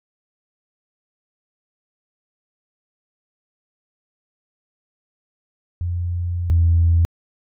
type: tone pair in turn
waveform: sine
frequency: 87.4 / 84.2 Hz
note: F2 / E2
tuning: +2 / +37 cents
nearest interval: minor second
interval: 65 cents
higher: first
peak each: -20 / -11 dBFS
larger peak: second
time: 5.81-6.5 / 6.5-7.05 s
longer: first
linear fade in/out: 0 ms
effects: tanh soft clip ceiling -7 dBFS